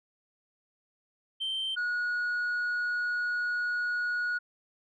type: tone pair in turn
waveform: sine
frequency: 3123 / 1453.6 Hz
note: G7 / F#6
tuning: -7 / -31 cents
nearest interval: octave + minor second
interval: 1324 cents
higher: first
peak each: -28 / -25 dBFS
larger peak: second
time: 1.4-1.76 / 1.76-4.39 s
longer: second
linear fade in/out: 20 ms
effects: tanh soft clip ceiling -27 dBFS